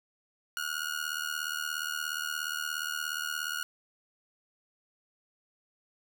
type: tone with amplitude modulation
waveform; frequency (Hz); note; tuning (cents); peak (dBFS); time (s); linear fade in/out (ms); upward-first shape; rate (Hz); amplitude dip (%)
sawtooth; 1439; F#6; -49; -25; 0.57-3.63; 0; sine; 77; 85
effects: none